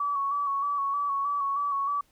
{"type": "tone with vibrato", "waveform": "sine", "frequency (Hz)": 1129, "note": "C#6", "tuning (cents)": 31, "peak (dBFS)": -25, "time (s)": [0, 2.01], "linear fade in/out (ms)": 5, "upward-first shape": "square", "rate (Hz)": 3.2, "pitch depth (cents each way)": 30, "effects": ["pink hiss -66 dBFS RMS until 2.11 s"]}